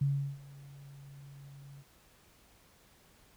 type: tone with ADSR envelope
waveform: sine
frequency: 139.7 Hz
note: C#3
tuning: 14 cents sharp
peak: -25 dBFS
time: 0.01-1.85 s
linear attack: 7 ms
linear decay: 360 ms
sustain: -23 dB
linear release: 58 ms
effects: pink hiss -63 dBFS RMS until 3.36 s